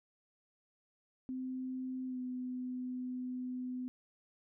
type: tone with pitch glide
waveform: sine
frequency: 257.8 to 252.2 Hz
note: C4 to B3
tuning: -26 to +36 cents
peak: -37 dBFS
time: 1.29-3.88 s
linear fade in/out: 0 ms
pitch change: -38 cents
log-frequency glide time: 2.06-2.19 s
effects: none